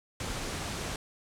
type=low-pass noise; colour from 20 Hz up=pink; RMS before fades=-36 dBFS; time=0.2-0.96 s; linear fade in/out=2 ms; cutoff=9500 Hz; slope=24 dB/octave; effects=none